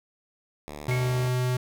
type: tone with vibrato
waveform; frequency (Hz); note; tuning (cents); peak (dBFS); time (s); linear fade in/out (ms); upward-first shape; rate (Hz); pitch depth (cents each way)
5% pulse; 74.1; D2; +16; -26; 0.68-1.28; 0; sine; 8.6; 11
type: tone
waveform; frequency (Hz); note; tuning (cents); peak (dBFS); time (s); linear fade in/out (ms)
square; 125.9; B2; +34; -24; 0.88-1.57; 5
type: tone with exponential decay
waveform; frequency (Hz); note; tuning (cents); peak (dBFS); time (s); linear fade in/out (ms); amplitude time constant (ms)
sine; 2191; C#7; -21; -29; 0.91-1.26; 1; 76
effects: none